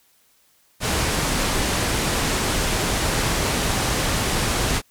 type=low-pass noise; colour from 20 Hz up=pink; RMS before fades=-22 dBFS; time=0.8-4.82 s; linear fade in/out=50 ms; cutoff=11000 Hz; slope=24 dB/octave; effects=white hiss -60 dBFS RMS until 4.9 s